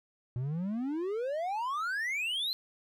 triangle exponential sweep, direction up, 118.5 to 4186 Hz, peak -29 dBFS, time 0.36-2.53 s, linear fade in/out 0 ms, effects none

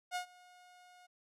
sawtooth tone with ADSR envelope, 721 Hz, F#5, 45 cents flat, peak -30 dBFS, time 0.11-1.07 s, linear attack 46 ms, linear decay 100 ms, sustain -24 dB, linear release 15 ms, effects low-pass 10000 Hz 12 dB/octave

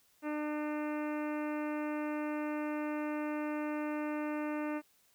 harmonic tone, 300 Hz, D4, 37 cents sharp, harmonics 1 / 2 / 3 / 4 / 5 / 6 / 7 / 8 / 9, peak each -35 / -41 / -45 / -47 / -49 / -51 / -52 / -53 / -54 dBFS, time 0.22-4.82 s, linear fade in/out 50 ms, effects white hiss -69 dBFS RMS until 5.14 s

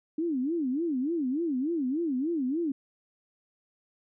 sine tone with vibrato, 293.7 Hz, D4, in tune, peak -26 dBFS, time 0.18-2.72 s, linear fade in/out 5 ms, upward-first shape sine, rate 3.4 Hz, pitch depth 280 cents each way, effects none

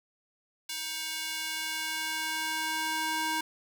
square tone with high-pass filter sweep, 315.9 Hz, D#4, 26 cents sharp, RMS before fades -33 dBFS, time 0.69-3.41 s, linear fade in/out 5 ms, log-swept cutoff 3100 to 810 Hz, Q 0.9, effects none

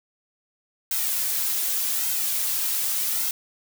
blue noise with flanger, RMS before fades -25 dBFS, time 0.91-3.31 s, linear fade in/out 2 ms, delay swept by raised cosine 1.7 to 3.5 ms, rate 0.85 Hz, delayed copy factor -0.6, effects none

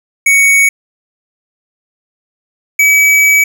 square tone pair in turn, 2232 / 2283 Hz, C#7 / D7, +11 / -50 cents, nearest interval unison, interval 39 cents, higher second, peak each -6 dBFS, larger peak neither, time 0.26-0.69 / 2.79-3.44 s, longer second, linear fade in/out 5 ms, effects 7-bit

